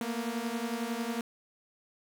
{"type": "beating tone pair", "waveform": "sawtooth", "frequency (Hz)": [227.5, 238.5], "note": ["A#3", "A#3"], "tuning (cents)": [-42, 40], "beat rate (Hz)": 11, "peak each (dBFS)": [-31, -31], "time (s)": [0.01, 1.21], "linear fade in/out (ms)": 2, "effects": []}